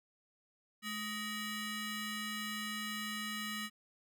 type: ring-modulated tone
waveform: 20% pulse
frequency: 1042 Hz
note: C6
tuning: 7 cents flat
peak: -30 dBFS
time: 0.82-3.7 s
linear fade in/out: 50 ms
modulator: 828 Hz
effects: none

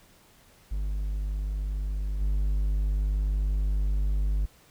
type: tone with level steps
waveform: triangle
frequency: 50.3 Hz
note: G1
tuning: 45 cents sharp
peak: -25 / -21 dBFS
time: 0.71-4.46 s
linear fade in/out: 10 ms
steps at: 2.2 s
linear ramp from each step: 20 ms
effects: pink hiss -58 dBFS RMS until 4.7 s

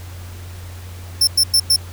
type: tone bursts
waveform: sawtooth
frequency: 5360 Hz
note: E8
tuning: 28 cents sharp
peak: -8 dBFS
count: 4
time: 1.21-1.762 s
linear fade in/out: 5 ms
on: 63 ms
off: 100 ms
effects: added 89 Hz sine -31 dBFS peak until 1.92 s + pink hiss -41 dBFS RMS until 1.92 s

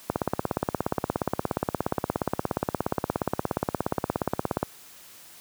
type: click train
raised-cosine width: 1 ms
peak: -9 dBFS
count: 78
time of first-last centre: 0.1-4.629 s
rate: 17 Hz
effects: white hiss -49 dBFS RMS until 5.4 s + high-pass 80 Hz 12 dB/octave

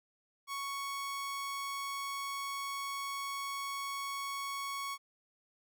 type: tone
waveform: sawtooth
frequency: 1110 Hz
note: C#6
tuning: 2 cents sharp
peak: -33 dBFS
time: 0.47-4.98 s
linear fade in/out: 50 ms
effects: none

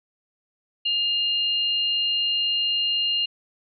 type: tone pair together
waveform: sine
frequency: 2823 / 4167 Hz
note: F7 / C8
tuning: +18 / -8 cents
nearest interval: perfect fifth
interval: 674 cents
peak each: -21 / -29 dBFS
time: 0.85-3.26 s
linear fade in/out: 10 ms
effects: none

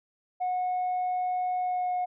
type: tone with pitch glide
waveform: sine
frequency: 730 to 724.5 Hz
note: F#5 to F#5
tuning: -24 to -37 cents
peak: -24 dBFS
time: 0.4-2.06 s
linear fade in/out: 20 ms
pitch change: -13 cents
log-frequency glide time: 1.59-1.94 s
effects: tanh soft clip ceiling -24 dBFS

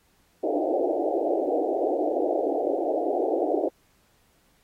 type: band-pass noise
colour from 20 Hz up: pink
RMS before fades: -25 dBFS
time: 0.43-3.69 s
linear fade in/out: 10 ms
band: 290 to 770 Hz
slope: 96 dB/octave
effects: pink hiss -65 dBFS RMS until 4.63 s + AAC 48 kbps

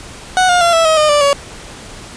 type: tone with pitch steps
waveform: 30% pulse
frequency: 740 / 711.9 / 684.9 / 658.9 / 633.9 / 609.8 / 586.7 / 564.4 Hz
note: F#5 / F5 / F5 / E5 / D#5 / D#5 / D5 / C#5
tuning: 0 / +33 / -34 / -1 / +32 / -35 / -2 / +31 cents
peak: -6 dBFS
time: 0.37-1.33 s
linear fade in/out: 0 ms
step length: 120 ms
effects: pink hiss -33 dBFS RMS until 2.16 s + resampled to 22050 Hz

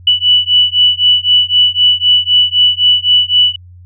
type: beating tone pair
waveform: sine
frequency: 2960 / 2963.9 Hz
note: F#7 / F#7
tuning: 0 / +2 cents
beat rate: 3.9 Hz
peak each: -10 dBFS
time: 0.07-3.56 s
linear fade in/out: 5 ms
effects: added 89 Hz sine -34 dBFS peak until 3.85 s

